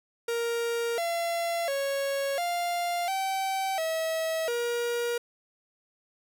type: tone with pitch steps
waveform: 45% pulse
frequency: 467.4 / 680 / 553 / 698 / 771 / 645 / 475.5 Hz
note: A#4 / F5 / C#5 / F5 / G5 / E5 / A#4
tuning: +5 / -46 / -4 / -1 / -29 / -38 / +34 cents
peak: -27 dBFS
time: 0.28-5.18 s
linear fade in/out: 5 ms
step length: 700 ms
effects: none